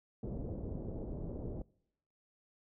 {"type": "low-pass noise", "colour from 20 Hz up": "pink", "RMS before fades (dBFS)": -41, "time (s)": [0.23, 1.62], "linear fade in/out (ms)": 2, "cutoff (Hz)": 530, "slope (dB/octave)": 24, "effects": ["noise-tail reverb RT60 0.8 s tail -25 dB re dry"]}